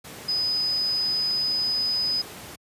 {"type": "tone in noise", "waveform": "sine", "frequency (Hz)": 5010, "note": "D#8", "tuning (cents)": 11, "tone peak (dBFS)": -22, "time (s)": [0.28, 2.22], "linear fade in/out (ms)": 10, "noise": "pink", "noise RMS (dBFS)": -40, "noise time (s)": [0.04, 2.56], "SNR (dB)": 15, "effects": ["high-pass 100 Hz 12 dB/octave", "resampled to 32000 Hz"]}